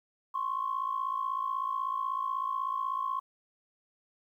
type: tone pair together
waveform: sine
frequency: 1046.5 / 1102.7 Hz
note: C6 / C#6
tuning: 0 / -9 cents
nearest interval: minor second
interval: 91 cents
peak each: -32 / -32 dBFS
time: 0.34-3.2 s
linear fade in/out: 10 ms
effects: tanh soft clip ceiling -22 dBFS + 11-bit